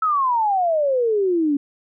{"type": "exponential sweep", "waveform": "sine", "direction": "down", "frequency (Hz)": [1318.5, 277.2], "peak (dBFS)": -16, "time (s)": [0.02, 1.57], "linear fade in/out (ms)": 5, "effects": []}